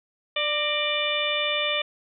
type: harmonic tone with a mistuned harmonic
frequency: 592 Hz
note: D5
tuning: 14 cents sharp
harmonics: 1 / 2 / 3 / 4 / 5 / 6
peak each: -29 / -33 / -34 / -28 / -29 / -29 dBFS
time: 0.36-1.82 s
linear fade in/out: 5 ms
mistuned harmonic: 3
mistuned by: +64 cents
effects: none